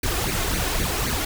pink noise with flanger, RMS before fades -24 dBFS, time 0.03-1.25 s, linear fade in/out 5 ms, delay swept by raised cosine 0.46 to 2.86 ms, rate 3.8 Hz, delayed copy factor +0.7, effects none

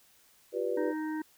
sine chord, G dominant seventh, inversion third, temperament just, 352.8 / 392 / 490 / 588 Hz, F4 / G4 / B4 / D5, +18 / 0 / -14 / +2 cents, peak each -36 / -34 / -32 / -38 dBFS, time 0.52-0.94 s, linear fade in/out 50 ms
harmonic tone, 311.1 Hz, D#4, in tune, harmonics 1 / 3 / 5 / 6, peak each -32 / -42 / -46 / -48 dBFS, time 0.77-1.22 s, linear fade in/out 5 ms
effects white hiss -63 dBFS RMS until 1.37 s

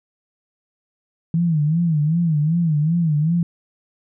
sine tone with vibrato, 159.7 Hz, D#3, 45 cents sharp, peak -15 dBFS, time 1.34-3.43 s, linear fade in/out 2 ms, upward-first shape sine, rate 2.6 Hz, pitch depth 140 cents each way, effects none

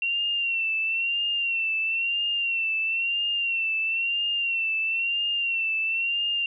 sine tone with vibrato, 2728 Hz, F7, 41 cents flat, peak -23 dBFS, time 0.02-6.46 s, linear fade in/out 2 ms, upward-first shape sine, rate 1 Hz, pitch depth 59 cents each way, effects none

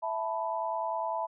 sine chord, E suspended fourth, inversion none, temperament just, 659.3 / 879 / 988.9 Hz, E5 / A5 / B5, 0 / -2 / +2 cents, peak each -34 dBFS, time 0.02-1.27 s, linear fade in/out 20 ms, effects none

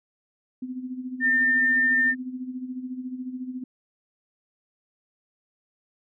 sine tone with tremolo, 254.4 Hz, C4, 48 cents flat, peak -28 dBFS, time 0.62-3.64 s, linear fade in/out 5 ms, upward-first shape sine, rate 14 Hz, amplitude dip 65%
sine tone, 1803 Hz, A6, 42 cents sharp, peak -18 dBFS, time 1.2-2.15 s, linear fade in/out 50 ms
effects none

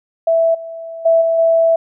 sine tone with level steps, 659.3 Hz, E5, in tune, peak -10 / -26 / -8 / -12 / -9 dBFS, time 0.27-1.76 s, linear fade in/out 5 ms, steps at 0.54 / 1.05 / 1.21 / 1.38 s, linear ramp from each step 10 ms, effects none

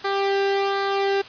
sawtooth tone with flanger, 395 Hz, G4, 13 cents sharp, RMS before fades -22 dBFS, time 0.04-1.22 s, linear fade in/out 10 ms, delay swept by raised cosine 0.35 to 0.92 ms, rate 1.3 Hz, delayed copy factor -0.6, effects white hiss -41 dBFS RMS until 1.28 s + resampled to 11025 Hz

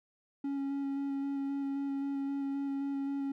triangle tone with vibrato, 277.2 Hz, C#4, in tune, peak -30 dBFS, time 0.44-3.32 s, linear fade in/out 5 ms, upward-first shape square, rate 3.8 Hz, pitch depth 10 cents each way, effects none

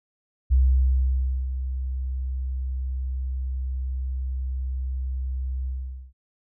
sine tone with ADSR envelope, 64.7 Hz, C2, 19 cents flat, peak -14 dBFS, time 0.5-6.13 s, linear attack 24 ms, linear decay 950 ms, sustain -11 dB, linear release 460 ms, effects none

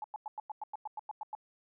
sine tone bursts, 854 Hz, G#5, 48 cents sharp, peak -36 dBFS, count 12, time 0.02-1.351 s, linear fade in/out 2 ms, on 22 ms, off 97 ms, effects none

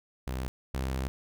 sawtooth tone pair in turn, 64.3 / 65.69 Hz, C2 / C2, -30 / +7 cents, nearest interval unison, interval 37 cents, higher second, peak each -28 / -26 dBFS, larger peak second, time 0.27-0.48 / 0.74-1.08 s, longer second, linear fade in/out 0 ms, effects none

